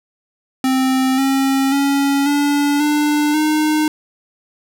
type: tone with pitch steps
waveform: square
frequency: 261.6 / 270 / 278.8 / 287.8 / 297 / 306.6 Hz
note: C4 / C#4 / C#4 / D4 / D4 / D#4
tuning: 0 / -45 / +10 / -35 / +20 / -25 cents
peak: -14 dBFS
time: 0.64-3.88 s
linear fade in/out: 2 ms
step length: 540 ms
effects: none